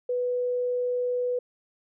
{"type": "tone", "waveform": "sine", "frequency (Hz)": 493.9, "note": "B4", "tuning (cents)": 0, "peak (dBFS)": -24, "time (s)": [0.09, 1.39], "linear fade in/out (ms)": 5, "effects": []}